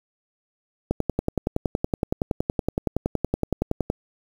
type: click train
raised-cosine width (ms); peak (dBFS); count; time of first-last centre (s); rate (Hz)
2; -8; 33; 0.91-3.901; 10.7
effects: 7-bit